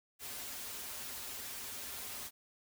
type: noise with comb filter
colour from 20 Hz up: white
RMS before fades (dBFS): -44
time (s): 0.19-2.31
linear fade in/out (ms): 50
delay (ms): 6.1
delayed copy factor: -0.65
effects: none